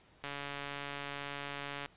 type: click train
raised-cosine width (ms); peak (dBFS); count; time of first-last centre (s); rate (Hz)
0.3; -24; 231; 0.24-1.86; 142
effects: pink hiss -63 dBFS RMS until 1.96 s + resampled to 8000 Hz